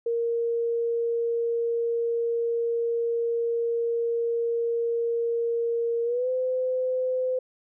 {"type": "tone with pitch glide", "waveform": "sine", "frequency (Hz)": [466.2, 511.3], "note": ["A#4", "C5"], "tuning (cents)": [0, -40], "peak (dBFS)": -23, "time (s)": [0.06, 7.39], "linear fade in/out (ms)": 5, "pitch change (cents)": 160, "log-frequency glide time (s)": [6.04, 6.29], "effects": []}